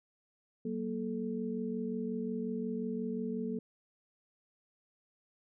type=tone cluster; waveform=sine; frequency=189.6 / 235.2 / 435.2 Hz; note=F#3 / A#3 / A4; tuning=+43 / +16 / -19 cents; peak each=-39 / -36 / -39 dBFS; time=0.65-3.59 s; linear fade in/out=5 ms; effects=none